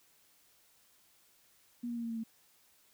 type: tone with pitch steps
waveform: sine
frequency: 240 / 236.8 / 233.7 / 230.6 / 227.6 / 224.6 Hz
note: B3 / A#3 / A#3 / A#3 / A#3 / A3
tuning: -49 / +27 / +5 / -19 / -41 / +36 cents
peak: -35 dBFS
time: 1.83-2.238 s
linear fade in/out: 10 ms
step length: 68 ms
effects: white hiss -67 dBFS RMS until 2.93 s